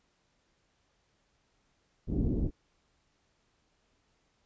pink low-pass noise, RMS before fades -29 dBFS, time 2.07-2.51 s, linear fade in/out 50 ms, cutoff 360 Hz, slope 24 dB/octave, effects pink hiss -73 dBFS RMS until 4.45 s + resampled to 16000 Hz

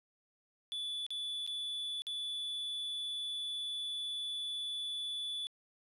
triangle tone with dropouts, 3458 Hz, A7, 31 cents flat, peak -35 dBFS, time 0.72-5.47 s, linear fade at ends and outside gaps 0 ms, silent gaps 1.065-1.105 / 1.465-1.475 / 2.02-2.068 s, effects resampled to 32000 Hz + 12-bit

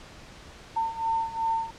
sine beating tone pair, 902 / 904.7 Hz, A5 / A5, +43 / +48 cents, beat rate 2.7 Hz, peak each -30 / -27 dBFS, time 0.76-1.71 s, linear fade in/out 10 ms, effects pink hiss -47 dBFS RMS until 1.78 s + low-pass 6000 Hz 12 dB/octave

